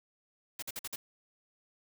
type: noise bursts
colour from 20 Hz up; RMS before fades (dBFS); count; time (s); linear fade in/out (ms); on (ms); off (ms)
white; -39; 5; 0.59-0.96; 5; 34; 50
effects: none